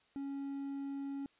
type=tone; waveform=triangle; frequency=277.3 Hz; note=C#4; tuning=1 cent sharp; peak=-36 dBFS; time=0.16-1.26 s; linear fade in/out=0 ms; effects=white hiss -70 dBFS RMS until 1.39 s + resampled to 8000 Hz

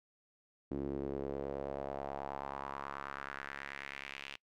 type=tone with band-pass filter sweep; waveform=sawtooth; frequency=69.3 Hz; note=C#2; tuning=in tune; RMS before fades=-42 dBFS; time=0.71-4.36 s; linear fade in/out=0 ms; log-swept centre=310 to 2800 Hz; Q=2.7; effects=noise-tail reverb RT60 0.1 s tail -24 dB re dry

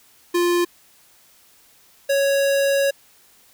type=tone pair in turn; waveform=square; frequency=349.4 / 554.6 Hz; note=F4 / C#5; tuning=+1 / +1 cents; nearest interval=minor sixth; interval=800 cents; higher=second; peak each=-17 / -17 dBFS; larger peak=neither; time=0.34-0.65 / 2.09-2.91 s; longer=second; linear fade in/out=10 ms; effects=white hiss -54 dBFS RMS until 3.53 s

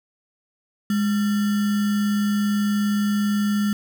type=tone with sample-and-hold; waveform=sine; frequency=206.3 Hz; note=G#3; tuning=11 cents flat; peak=-18 dBFS; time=0.9-3.73 s; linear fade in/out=2 ms; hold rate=1575 Hz; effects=none

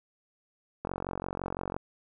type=click train; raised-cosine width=1 ms; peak=-19 dBFS; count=43; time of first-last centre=0.85-1.765 s; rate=45.9 Hz; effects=none

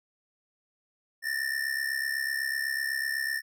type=ring-modulated tone; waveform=square; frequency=1800 Hz; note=A6; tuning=39 cents sharp; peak=-26 dBFS; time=1.22-3.42 s; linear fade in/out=50 ms; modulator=34 Hz; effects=none

